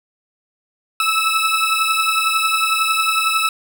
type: beating tone pair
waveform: 20% pulse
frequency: 1302 / 1313 Hz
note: E6 / E6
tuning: -22 / -7 cents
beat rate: 11 Hz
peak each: -12 / -15 dBFS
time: 1-3.49 s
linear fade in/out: 2 ms
effects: 7-bit